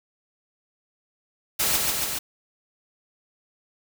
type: noise with echo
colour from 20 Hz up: white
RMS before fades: -23 dBFS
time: 1.59-1.77 s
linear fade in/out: 10 ms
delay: 140 ms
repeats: 3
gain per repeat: -2 dB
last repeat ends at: 2.19 s
effects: none